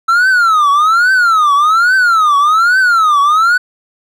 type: tone with vibrato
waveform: triangle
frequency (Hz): 1318.5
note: E6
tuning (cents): 0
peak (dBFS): -5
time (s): 0.08-3.58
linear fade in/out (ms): 10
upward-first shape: triangle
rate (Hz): 1.2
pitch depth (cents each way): 290
effects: none